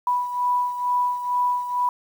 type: beating tone pair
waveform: sine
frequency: 984 / 986.2 Hz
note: B5 / B5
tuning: -7 / -3 cents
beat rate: 2.2 Hz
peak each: -21 / -27 dBFS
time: 0.07-1.89 s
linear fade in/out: 2 ms
effects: 8-bit